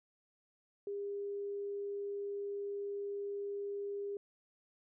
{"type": "tone", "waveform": "sine", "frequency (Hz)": 403.4, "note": "G4", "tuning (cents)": 50, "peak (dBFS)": -37, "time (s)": [0.87, 4.17], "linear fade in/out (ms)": 2, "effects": []}